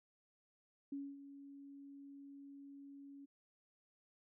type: tone with ADSR envelope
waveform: sine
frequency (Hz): 279.5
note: C#4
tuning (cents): +14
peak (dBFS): -40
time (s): 0.92-3.26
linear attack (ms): 5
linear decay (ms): 240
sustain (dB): -12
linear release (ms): 16
effects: none